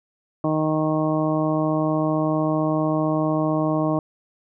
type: harmonic tone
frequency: 155.56 Hz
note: D#3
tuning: in tune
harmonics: 1 / 2 / 3 / 4 / 5 / 6 / 7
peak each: -25 / -22 / -32 / -25 / -32 / -34 / -30 dBFS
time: 0.44-3.99 s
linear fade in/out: 2 ms
effects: none